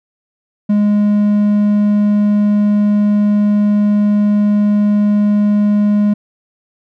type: tone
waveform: triangle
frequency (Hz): 207.2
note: G#3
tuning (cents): -4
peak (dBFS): -7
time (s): 0.69-6.14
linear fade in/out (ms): 10
effects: none